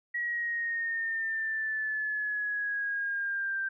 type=exponential sweep; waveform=sine; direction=down; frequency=1918 to 1568 Hz; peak=-29 dBFS; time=0.14-3.69 s; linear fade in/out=10 ms; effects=none